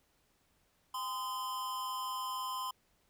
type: tone with amplitude modulation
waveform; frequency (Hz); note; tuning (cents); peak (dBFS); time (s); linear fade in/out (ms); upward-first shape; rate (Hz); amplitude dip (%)
square; 1027; C6; -33; -34; 0.94-2.71; 5; sine; 224; 60
effects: pink hiss -73 dBFS RMS until 3.09 s